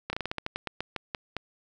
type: slowing click train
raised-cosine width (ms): 0.3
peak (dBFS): -15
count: 14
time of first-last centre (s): 0.1-1.367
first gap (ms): 30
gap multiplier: 1.18
effects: none